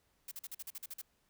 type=noise bursts; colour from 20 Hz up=blue; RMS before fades=-44 dBFS; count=10; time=0.28-1.016 s; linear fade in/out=5 ms; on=34 ms; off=44 ms; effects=pink hiss -75 dBFS RMS until 1.29 s